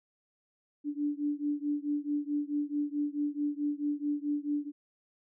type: beating tone pair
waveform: sine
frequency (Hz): 290.5 / 295.1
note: D4 / D4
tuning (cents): -19 / +8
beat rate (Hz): 4.6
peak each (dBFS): -32 / -33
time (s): 0.84-4.72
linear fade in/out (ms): 50
effects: none